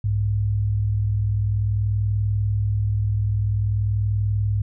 sine tone pair together, 63.35 / 103.83 Hz, B1 / G#2, +45 / 0 cents, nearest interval major sixth, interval 855 cents, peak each -27 / -19 dBFS, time 0.04-4.62 s, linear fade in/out 5 ms, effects none

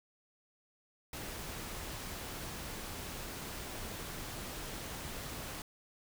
pink noise, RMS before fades -43 dBFS, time 1.13-5.62 s, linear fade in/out 2 ms, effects none

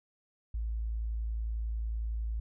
sine tone, 55.5 Hz, A1, 16 cents sharp, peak -31 dBFS, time 0.54-2.4 s, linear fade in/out 5 ms, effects none

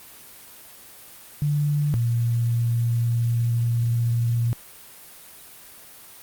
sine tone pair in turn, 146.83 / 117.63 Hz, D3 / A#2, 0 / +16 cents, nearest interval major third, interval 384 cents, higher first, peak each -19 dBFS, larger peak neither, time 1.42-1.94 / 1.94-4.53 s, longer second, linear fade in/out 0 ms, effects white hiss -45 dBFS RMS until 6.22 s + Opus 32 kbps

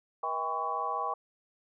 harmonic tone with a mistuned harmonic, 160.2 Hz, E3, 49 cents flat, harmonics 3 / 4 / 5 / 6 / 7, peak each -41 / -40 / -35 / -37 / -33 dBFS, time 0.23-1.14 s, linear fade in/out 5 ms, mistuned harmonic 6, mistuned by +96 cents, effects none

